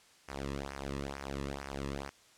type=tone with flanger; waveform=sawtooth; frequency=69.3 Hz; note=C#2; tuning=in tune; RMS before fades=-40 dBFS; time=0.28-2.1 s; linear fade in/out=10 ms; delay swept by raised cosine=0.25 to 1.35 ms; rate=2.2 Hz; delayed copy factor=-0.85; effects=white hiss -62 dBFS RMS until 2.37 s + low-pass 8000 Hz 12 dB/octave